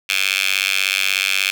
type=tone with high-pass filter; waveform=10% pulse; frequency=96.5 Hz; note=G2; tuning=27 cents flat; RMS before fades=-19 dBFS; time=0.09-1.51 s; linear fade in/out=5 ms; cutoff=2600 Hz; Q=3.3; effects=7-bit